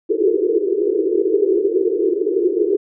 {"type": "band-pass noise", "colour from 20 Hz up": "pink", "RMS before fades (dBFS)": -17, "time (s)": [0.09, 2.77], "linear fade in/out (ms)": 20, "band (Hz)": [340, 450], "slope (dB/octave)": 96, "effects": []}